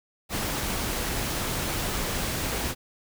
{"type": "noise", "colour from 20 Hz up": "pink", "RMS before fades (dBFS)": -29, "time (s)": [0.29, 2.75], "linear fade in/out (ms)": 50, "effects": []}